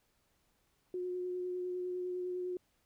sine tone with vibrato, 361.8 Hz, F#4, 39 cents flat, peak -35 dBFS, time 0.94-2.57 s, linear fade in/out 2 ms, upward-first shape sine, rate 9.9 Hz, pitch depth 13 cents each way, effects pink hiss -75 dBFS RMS until 2.85 s

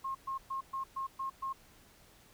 sine tone bursts, 1073 Hz, C6, 43 cents sharp, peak -34 dBFS, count 7, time 0.04-1.53 s, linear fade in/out 10 ms, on 110 ms, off 120 ms, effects pink hiss -61 dBFS RMS until 2.33 s

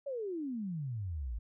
sine exponential sweep, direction down, 579 to 51.91 Hz, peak -35 dBFS, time 0.06-1.39 s, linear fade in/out 10 ms, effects none

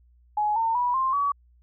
sine tone with pitch steps, 841 / 906.6 / 977.3 / 1053.5 / 1135.6 Hz, G#5 / A#5 / B5 / C6 / C#6, +22 / -48 / -18 / +12 / +41 cents, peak -21 dBFS, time 0.37-1.32 s, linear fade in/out 5 ms, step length 190 ms, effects added 60 Hz sine -55 dBFS peak until 1.62 s

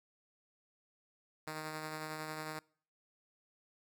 5% pulse tone with tremolo, 155.56 Hz, D#3, in tune, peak -28 dBFS, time 1.47-2.59 s, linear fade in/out 2 ms, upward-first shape triangle, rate 11 Hz, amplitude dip 35%, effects noise-tail reverb RT60 0.5 s tail -25 dB re dry

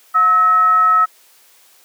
sine tone with frequency modulation, 1294 Hz, E6, 32 cents flat, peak -9 dBFS, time 0.14-1.06 s, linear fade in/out 20 ms, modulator 576 Hz, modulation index 0.27, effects white hiss -50 dBFS RMS until 1.84 s + high-pass 400 Hz 12 dB/octave

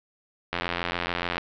click train, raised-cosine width 0.3 ms, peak -10 dBFS, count 75, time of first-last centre 0.53-1.381 s, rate 87 Hz, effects low-pass 4000 Hz 12 dB/octave

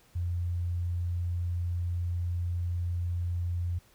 sine tone, 87.31 Hz, F2, in tune, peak -28 dBFS, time 0.15-3.79 s, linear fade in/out 10 ms, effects pink hiss -62 dBFS RMS until 3.94 s

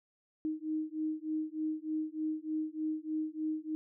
sine beating tone pair, 310 / 313.3 Hz, D#4 / D#4, -6 / +12 cents, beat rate 3.3 Hz, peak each -36 / -36 dBFS, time 0.45-3.75 s, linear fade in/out 0 ms, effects none

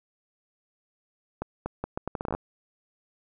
accelerating click train, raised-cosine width 1 ms, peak -16 dBFS, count 13, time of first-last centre 1.42-2.35 s, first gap 240 ms, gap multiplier 0.75, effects none

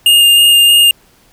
square tone with vibrato, 2823 Hz, F7, 18 cents sharp, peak -5 dBFS, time 0.06-0.91 s, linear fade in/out 2 ms, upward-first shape square, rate 3.2 Hz, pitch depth 8 cents each way, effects pink hiss -49 dBFS RMS until 1.32 s

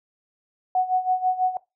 sine tone with tremolo, 740 Hz, F#5, in tune, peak -16 dBFS, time 0.75-1.57 s, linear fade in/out 2 ms, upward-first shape sine, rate 6.1 Hz, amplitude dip 80%, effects noise-tail reverb RT60 0.2 s tail -20 dB re dry

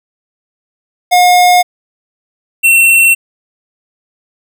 square tone pair in turn, 718 / 2711 Hz, F5 / E7, +48 / +48 cents, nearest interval octave + major seventh, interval 2300 cents, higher second, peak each -5 dBFS, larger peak neither, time 1.11-1.63 / 2.63-3.15 s, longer neither, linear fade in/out 20 ms, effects none

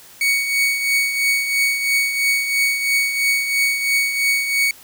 40% pulse tone with tremolo, 2234 Hz, C#7, 13 cents sharp, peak -13 dBFS, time 0.21-4.71 s, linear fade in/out 2 ms, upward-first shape triangle, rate 3 Hz, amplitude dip 60%, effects white hiss -44 dBFS RMS until 4.83 s

